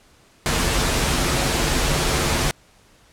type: noise with comb filter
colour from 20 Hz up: pink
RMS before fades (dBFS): -20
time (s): 0.46-2.51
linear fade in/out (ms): 0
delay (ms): 10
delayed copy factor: -0.5
effects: pink hiss -54 dBFS RMS until 3.12 s + low-pass 10000 Hz 12 dB/octave